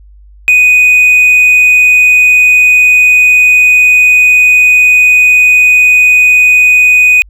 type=tone with hard clipping; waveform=sine; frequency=2489 Hz; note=D#7; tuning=in tune; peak=-3 dBFS; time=0.48-7.22 s; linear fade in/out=0 ms; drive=2 dB; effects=added 50 Hz sine -34 dBFS peak until 7.29 s